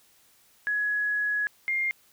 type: tone pair in turn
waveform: sine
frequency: 1680 / 2117 Hz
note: G#6 / C7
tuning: +19 / +20 cents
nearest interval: major third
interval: 401 cents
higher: second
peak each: -24 dBFS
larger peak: neither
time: 0.67-1.47 / 1.68-1.91 s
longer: first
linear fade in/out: 0 ms
effects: white hiss -61 dBFS RMS until 2.12 s